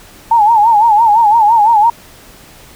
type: tone with vibrato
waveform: sine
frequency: 879 Hz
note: A5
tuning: 2 cents flat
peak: -5 dBFS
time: 0.31-1.9 s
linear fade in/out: 5 ms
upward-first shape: sine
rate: 5.9 Hz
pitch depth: 120 cents each way
effects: pink hiss -39 dBFS RMS until 2.75 s